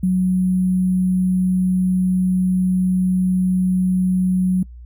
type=tone with sample-and-hold; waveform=sine; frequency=184.3 Hz; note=F#3; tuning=7 cents flat; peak=-14 dBFS; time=0.03-4.63 s; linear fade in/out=5 ms; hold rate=11025 Hz; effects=noise-tail reverb RT60 0.1 s tail -25 dB re dry + added 60 Hz sine -35 dBFS peak until 4.85 s